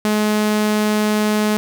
sawtooth tone, 212.1 Hz, G#3, 37 cents sharp, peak -11 dBFS, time 0.05-1.57 s, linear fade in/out 0 ms, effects none

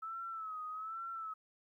sine tone with vibrato, 1300 Hz, E6, 24 cents flat, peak -40 dBFS, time 0.02-1.34 s, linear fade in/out 10 ms, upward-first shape sine, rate 1.2 Hz, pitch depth 71 cents each way, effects 13-bit

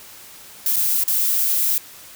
violet noise with dropouts, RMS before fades -19 dBFS, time 0.66-1.78 s, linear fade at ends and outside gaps 2 ms, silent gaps 0.761-0.765 / 1.038-1.078 s, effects white hiss -42 dBFS RMS until 2.15 s

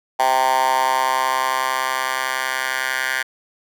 10% pulse tone with high-pass filter sweep, 130.81 Hz, C3, in tune, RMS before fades -20 dBFS, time 0.19-3.23 s, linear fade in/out 10 ms, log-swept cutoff 830 to 1500 Hz, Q 4.9, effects none

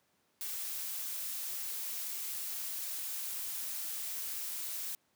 blue noise, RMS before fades -39 dBFS, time 0.41-4.95 s, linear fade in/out 0 ms, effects pink hiss -74 dBFS RMS until 5.15 s + high-pass 150 Hz 12 dB/octave

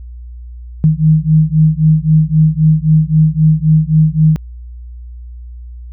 sine beating tone pair, 154.7 / 158.5 Hz, D#3 / D#3, -10 / +32 cents, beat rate 3.8 Hz, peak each -10 dBFS, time 0.84-4.36 s, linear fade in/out 0 ms, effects added 60 Hz sine -27 dBFS peak until 5.92 s

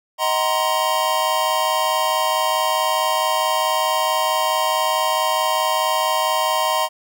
square chord, C half-diminished seventh, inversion first, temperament just, 627.9 / 753.5 / 941.9 / 1046.5 Hz, Eb5 / Gb5 / Bb5 / C6, +16 / +31 / +18 / 0 cents, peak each -24 / -26 / -23 / -23 dBFS, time 0.18-6.89 s, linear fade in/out 50 ms, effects none

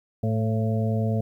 harmonic tone with a mistuned harmonic, 110 Hz, A2, in tune, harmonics 1 / 2 / 4 / 5 / 6, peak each -23 / -27 / -33 / -34 / -34 dBFS, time 0.23-1.21 s, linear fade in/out 5 ms, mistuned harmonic 6, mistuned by +38 cents, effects 10-bit

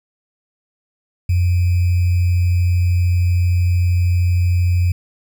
sine tone with sample-and-hold, 88.7 Hz, F2, 27 cents sharp, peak -12 dBFS, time 1.29-4.92 s, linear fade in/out 5 ms, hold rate 2450 Hz, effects none

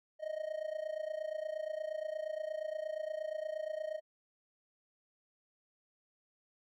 triangle tone with amplitude modulation, 622.3 Hz, D#5, in tune, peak -31 dBFS, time 0.19-4.01 s, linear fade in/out 50 ms, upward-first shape sine, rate 28.5 Hz, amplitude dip 85%, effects none

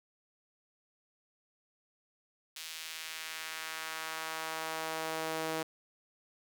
sawtooth tone with high-pass filter sweep, 159.9 Hz, D#3, 48 cents sharp, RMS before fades -39 dBFS, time 2.56-5.63 s, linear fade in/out 5 ms, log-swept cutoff 3300 to 420 Hz, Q 1, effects none

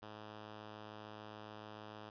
5% pulse tone, 106.8 Hz, G#2, 49 cents sharp, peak -38 dBFS, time 0.02-2.1 s, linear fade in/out 5 ms, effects resampled to 11025 Hz

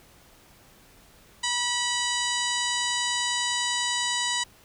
harmonic tone with a mistuned harmonic, 970 Hz, B5, 31 cents flat, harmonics 1 / 2 / 3 / 4 / 5 / 6 / 7 / 8 / 9, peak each -32 / -31 / -31 / -32 / -34 / -40 / -35 / -36 / -37 dBFS, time 1.43-4.44 s, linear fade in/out 10 ms, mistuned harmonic 3, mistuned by +41 cents, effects pink hiss -55 dBFS RMS until 4.64 s

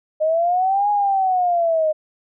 sine linear two-way sweep, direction up then down, 612 to 832 to 612 Hz, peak -15 dBFS, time 0.2-1.93 s, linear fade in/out 20 ms, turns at 0.9 s, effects none

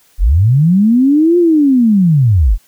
sine linear two-way sweep, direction up then down, 34.65 to 355.7 to 34.65 Hz, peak -6 dBFS, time 0.18-2.58 s, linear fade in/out 50 ms, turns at 1.38 s, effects white hiss -51 dBFS RMS until 2.67 s

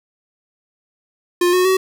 square tone with pitch steps, 353.3 / 365.1 / 377.3 Hz, F4 / F#4 / F#4, +20 / -23 / +34 cents, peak -13 dBFS, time 1.41-1.77 s, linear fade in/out 5 ms, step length 120 ms, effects 8-bit

